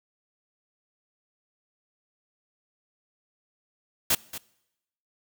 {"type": "noise with echo", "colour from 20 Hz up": "white", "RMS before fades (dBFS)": -22, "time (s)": [4.1, 4.15], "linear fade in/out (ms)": 5, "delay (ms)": 230, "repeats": 1, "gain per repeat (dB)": -14, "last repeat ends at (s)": 4.38, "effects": ["noise-tail reverb RT60 0.9 s tail -23 dB re dry"]}